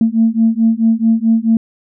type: beating tone pair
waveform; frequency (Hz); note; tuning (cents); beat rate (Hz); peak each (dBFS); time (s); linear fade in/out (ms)
sine; 223.4 / 228; A3 / A#3; +27 / -38; 4.6; -12; 0.01-1.57; 2
effects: tanh soft clip ceiling -2 dBFS